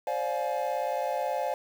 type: chord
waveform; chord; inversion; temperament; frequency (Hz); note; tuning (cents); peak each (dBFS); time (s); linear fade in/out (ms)
triangle; D half-diminished seventh; third; just; 528.6 / 587.3 / 704.8 / 845.8; C5 / D5 / F5 / Ab5; +18 / 0 / +16 / +31; -31; 0.07-1.54; 2
effects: 8-bit